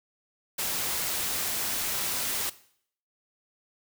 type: noise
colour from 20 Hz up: white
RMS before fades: -30 dBFS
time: 0.58-2.5 s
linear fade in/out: 10 ms
effects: noise-tail reverb RT60 0.6 s tail -17 dB re dry